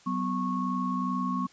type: tone cluster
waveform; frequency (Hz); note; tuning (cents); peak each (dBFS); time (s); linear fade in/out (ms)
sine; 187.9 / 250.3 / 1099; F#3 / B3 / C#6; +27 / +23 / -15; -31; 0.06-1.47; 10
effects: white hiss -57 dBFS RMS until 1.52 s + resampled to 16000 Hz